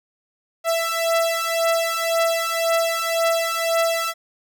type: beating tone pair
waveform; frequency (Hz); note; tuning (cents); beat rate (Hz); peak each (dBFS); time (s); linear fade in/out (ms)
sawtooth; 663 / 664.9; E5 / E5; +10 / +15; 1.9; -18; 0.64-4.14; 50
effects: none